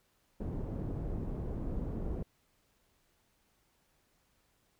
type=low-pass noise; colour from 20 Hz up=pink; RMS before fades=-37 dBFS; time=0.4-2.23 s; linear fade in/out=5 ms; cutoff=370 Hz; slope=12 dB/octave; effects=pink hiss -73 dBFS RMS until 4.79 s